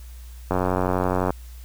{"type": "click train", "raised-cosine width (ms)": 1, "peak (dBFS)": -8, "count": 74, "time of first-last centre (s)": [0.51, 1.305], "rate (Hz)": 91.8, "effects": ["added 60 Hz sine -37 dBFS peak until 1.64 s", "white hiss -52 dBFS RMS until 1.64 s"]}